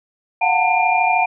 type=tone cluster; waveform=sine; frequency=715 / 748 / 898 / 2396 Hz; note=F5 / F#5 / A5 / D7; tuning=+41 / +19 / +35 / +34 cents; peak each=-19 dBFS; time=0.41-1.26 s; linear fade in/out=10 ms; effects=none